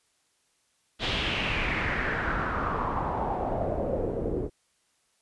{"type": "noise with low-pass filter sweep", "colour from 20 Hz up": "pink", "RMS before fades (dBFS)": -29, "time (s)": [0.99, 4.5], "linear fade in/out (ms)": 50, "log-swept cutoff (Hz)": [3600, 380], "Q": 3.6, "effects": ["white hiss -70 dBFS RMS until 5.21 s", "resampled to 24000 Hz"]}